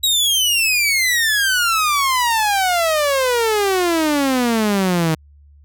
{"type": "exponential sweep", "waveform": "sawtooth", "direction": "down", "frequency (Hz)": [3868, 155.56], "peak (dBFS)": -11, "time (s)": [0.03, 5.15], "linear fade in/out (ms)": 10, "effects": ["added 72 Hz sine -44 dBFS peak until 5.64 s"]}